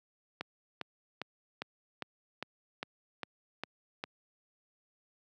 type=click train; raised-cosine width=0.3 ms; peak=-20 dBFS; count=10; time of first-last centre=0.41-4.039 s; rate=2.48 Hz; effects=high-pass 150 Hz 12 dB/octave